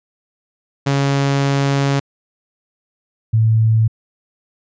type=tone pair in turn; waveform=sawtooth / sine; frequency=139.1 / 111.24 Hz; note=C#3 / A2; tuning=+6 / +19 cents; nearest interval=major third; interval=387 cents; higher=first; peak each=-10 dBFS; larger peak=neither; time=0.86-2 / 3.33-3.88 s; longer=first; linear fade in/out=10 ms; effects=resampled to 16000 Hz